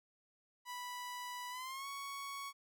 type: tone with pitch glide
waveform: sawtooth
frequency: 986 to 1113.2 Hz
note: B5 to C#6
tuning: -3 to +7 cents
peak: -39 dBFS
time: 0.65-2.53 s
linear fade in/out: 50 ms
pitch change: +210 cents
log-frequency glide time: 1.5-1.87 s
effects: none